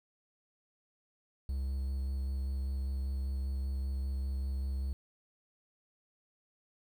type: tone with vibrato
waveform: triangle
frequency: 67 Hz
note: C2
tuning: 42 cents sharp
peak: -30 dBFS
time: 1.49-4.93 s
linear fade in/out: 0 ms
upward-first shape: square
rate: 5.1 Hz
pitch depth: 11 cents each way
effects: 10-bit